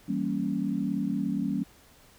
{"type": "chord", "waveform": "sine", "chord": "E diminished seventh", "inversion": "none", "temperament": "equal", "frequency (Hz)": [164.81, 196, 233.1, 277.2], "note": ["E3", "G3", "Bb3", "Db4"], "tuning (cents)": [0, 0, 0, 0], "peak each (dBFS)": [-36, -30, -32, -31], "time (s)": [0.08, 1.64], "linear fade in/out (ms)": 10, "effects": ["pink hiss -57 dBFS RMS until 2.18 s"]}